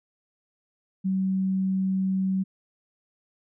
sine tone, 190 Hz, F#3, 46 cents sharp, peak -22 dBFS, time 1.04-2.44 s, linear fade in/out 20 ms, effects none

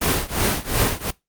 pink noise with tremolo, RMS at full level -17 dBFS, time 0.01-1.11 s, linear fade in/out 10 ms, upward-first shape triangle, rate 2.8 Hz, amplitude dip 95%, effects noise-tail reverb RT60 0.2 s tail -22 dB re dry + Opus 24 kbps

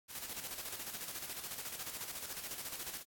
white noise with tremolo, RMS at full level -42 dBFS, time 0.08-3.04 s, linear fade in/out 50 ms, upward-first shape square, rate 14 Hz, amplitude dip 50%, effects AAC 64 kbps

